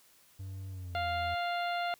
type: tone with pitch glide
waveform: triangle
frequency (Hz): 95.6 to 83.22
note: G2 to E2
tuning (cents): -43 to +17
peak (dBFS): -37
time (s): 0.39-1.35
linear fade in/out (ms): 10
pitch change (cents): -240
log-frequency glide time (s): 0.7-1.07
type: harmonic tone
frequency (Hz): 698.5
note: F5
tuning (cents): 0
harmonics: 1 / 2 / 3 / 4 / 5 / 6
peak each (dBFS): -32 / -38 / -42 / -44 / -46 / -48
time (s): 0.95-1.94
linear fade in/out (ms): 0
effects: white hiss -63 dBFS RMS until 1.99 s